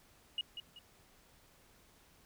sine tone with echo, 2881 Hz, F#7, 47 cents flat, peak -32 dBFS, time 0.38-0.41 s, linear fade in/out 2 ms, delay 190 ms, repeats 2, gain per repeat -9 dB, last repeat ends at 0.79 s, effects tanh soft clip ceiling -28 dBFS + pink hiss -65 dBFS RMS until 2.25 s

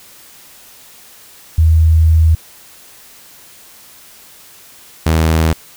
sine / sawtooth tone pair in turn, 80.3 / 80.3 Hz, E2 / E2, -45 / -45 cents, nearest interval unison, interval 0 cents, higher neither, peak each -6 dBFS, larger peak neither, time 1.58-2.35 / 5.06-5.53 s, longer first, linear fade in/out 5 ms, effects white hiss -41 dBFS RMS until 5.76 s

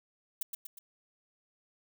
violet noise with echo, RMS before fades -33 dBFS, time 0.41-0.43 s, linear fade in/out 5 ms, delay 120 ms, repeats 3, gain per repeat -5 dB, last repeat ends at 0.79 s, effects none

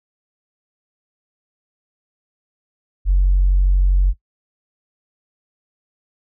sine tone, 46.25 Hz, F#1, in tune, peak -10 dBFS, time 3.05-4.14 s, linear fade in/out 50 ms, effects noise-tail reverb RT60 0.1 s tail -19 dB re dry + tanh soft clip ceiling -7 dBFS

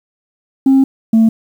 sine tone pair in turn, 268.4 / 223.8 Hz, C4 / A3, +44 / +30 cents, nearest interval minor third, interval 314 cents, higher first, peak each -4 dBFS, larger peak neither, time 0.66-0.84 / 1.13-1.29 s, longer first, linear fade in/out 5 ms, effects tanh soft clip ceiling -4 dBFS + 7-bit

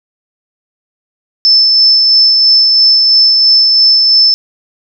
sine tone with tremolo, 5274 Hz, E8, in tune, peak -3 dBFS, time 1.45-4.34 s, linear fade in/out 0 ms, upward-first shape sine, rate 3 Hz, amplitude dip 25%, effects none

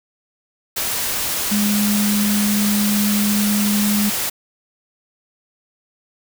sine tone in noise, 206.8 Hz, G#3, 7 cents flat, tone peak -16 dBFS, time 1.51-4.1 s, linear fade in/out 10 ms, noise white, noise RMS -22 dBFS, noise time 0.76-4.3 s, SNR +3 dB, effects none

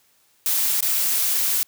blue noise with dropouts, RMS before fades -21 dBFS, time 0.46-1.63 s, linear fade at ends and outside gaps 0 ms, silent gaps 0.806-0.826 s, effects white hiss -61 dBFS RMS until 1.67 s + high-pass 60 Hz 12 dB/octave

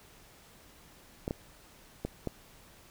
clicks, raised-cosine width 2 ms, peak -19 dBFS, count 4, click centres 1.279 / 1.309 / 2.05 / 2.273 s, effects pink hiss -57 dBFS RMS until 2.9 s

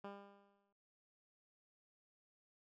10% pulse tone with exponential decay, 200 Hz, G3, 35 cents sharp, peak -37 dBFS, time 0.04-0.73 s, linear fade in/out 5 ms, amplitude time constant 150 ms, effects low-pass 2000 Hz 12 dB/octave

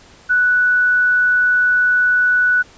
sine tone, 1480 Hz, F#6, in tune, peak -11 dBFS, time 0.29-2.63 s, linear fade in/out 20 ms, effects pink hiss -45 dBFS RMS until 2.77 s + resampled to 16000 Hz

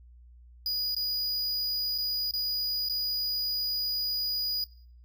square tone with dropouts, 4916 Hz, D#8, 22 cents flat, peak -28 dBFS, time 0.66-4.64 s, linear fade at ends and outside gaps 1 ms, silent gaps 0.948-0.965 / 1.979-1.984 / 2.31-2.337 / 2.887-2.897 s, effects noise-tail reverb RT60 0.5 s tail -18 dB re dry + added 60 Hz sine -50 dBFS peak until 5.04 s

